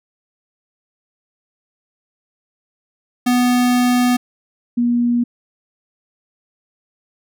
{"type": "tone pair in turn", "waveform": ["square", "sine"], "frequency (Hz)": [246.9, 239.7], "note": ["B3", "A#3"], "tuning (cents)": [0, 48], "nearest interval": "minor second", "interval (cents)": 52, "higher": "first", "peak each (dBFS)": -13, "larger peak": "neither", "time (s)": [[3.26, 4.17], [4.77, 5.24]], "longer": "first", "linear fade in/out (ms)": 10, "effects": []}